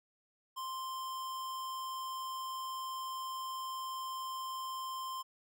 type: tone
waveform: square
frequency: 1046.5 Hz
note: C6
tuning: in tune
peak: -39 dBFS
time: 0.56-5.23 s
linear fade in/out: 20 ms
effects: none